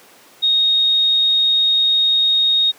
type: tone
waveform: sine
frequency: 3729 Hz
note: A#7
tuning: in tune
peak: -12 dBFS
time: 0.42-2.72 s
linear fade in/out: 20 ms
effects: pink hiss -46 dBFS RMS until 2.78 s + high-pass 300 Hz 12 dB/octave